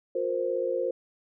sine chord, F suspended fourth, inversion none, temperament equal with one note detuned, 358 / 466.2 / 523.3 Hz, F4 / Bb4 / C5, +43 / 0 / 0 cents, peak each -32 / -31 / -28 dBFS, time 0.15-0.91 s, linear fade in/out 5 ms, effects none

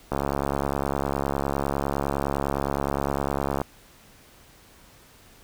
click train, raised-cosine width 1 ms, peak -11 dBFS, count 245, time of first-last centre 0.12-3.616 s, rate 69.8 Hz, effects pink hiss -53 dBFS RMS until 5.43 s

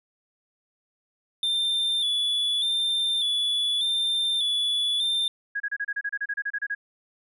triangle tone with vibrato, 3509 Hz, A7, 5 cents flat, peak -21 dBFS, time 1.43-5.28 s, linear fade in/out 2 ms, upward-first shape square, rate 0.84 Hz, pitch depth 39 cents each way
sine tone bursts, 1652 Hz, G#6, 10 cents flat, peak -25 dBFS, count 15, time 5.55-6.75 s, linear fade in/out 10 ms, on 52 ms, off 30 ms
effects none

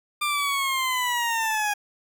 20% pulse linear sweep, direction down, 1196 to 820 Hz, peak -18 dBFS, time 0.21-1.74 s, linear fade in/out 10 ms, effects 8-bit

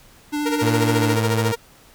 square tone with vibrato, 295.3 Hz, D4, 10 cents sharp, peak -22 dBFS, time 0.32-1.16 s, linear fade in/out 20 ms, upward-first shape sine, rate 13 Hz, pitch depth 13 cents each way
sawtooth tone with tremolo, 466.2 Hz, A#4, in tune, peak -15 dBFS, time 0.45-1.56 s, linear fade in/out 20 ms, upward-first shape sine, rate 14 Hz, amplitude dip 85%
sawtooth tone with pitch glide, 113.2 to 110.3 Hz, A2 to A2, +50 to +5 cents, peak -15 dBFS, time 0.61-1.53 s, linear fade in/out 20 ms, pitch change -45 cents, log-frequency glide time 0.93-1.05 s
effects pink hiss -50 dBFS RMS until 1.94 s

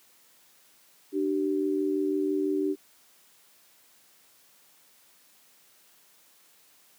sine tone pair together, 297.7 / 383.7 Hz, D4 / G4, +24 / -37 cents, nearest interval major third, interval 439 cents, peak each -27 dBFS, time 1.12-2.76 s, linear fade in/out 50 ms, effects white hiss -60 dBFS RMS until 6.98 s + high-pass 150 Hz 12 dB/octave

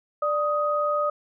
sine tone pair together, 590.4 / 1251 Hz, D5 / D#6, +9 / +9 cents, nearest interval octave + minor second, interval 1300 cents, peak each -24 dBFS, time 0.22-1.1 s, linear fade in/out 5 ms, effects none

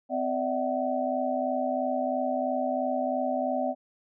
sine tone cluster, 257 / 587 / 650 / 753 Hz, C4 / D5 / E5 / F#5, -31 / -1 / -24 / +30 cents, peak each -31 dBFS, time 0.09-3.75 s, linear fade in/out 50 ms, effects none

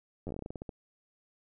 slowing click train, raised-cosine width 2 ms, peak -26 dBFS, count 14, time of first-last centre 0.27-0.692 s, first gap 10 ms, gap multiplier 1.18, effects none

